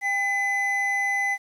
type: tone pair together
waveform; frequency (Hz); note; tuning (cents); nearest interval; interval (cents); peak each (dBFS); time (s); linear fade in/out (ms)
triangle; 799 / 2013; G5 / B6; +33 / +33; octave + major third; 1600; -27 / -21; 0.01-1.38; 50
effects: resampled to 32000 Hz + 9-bit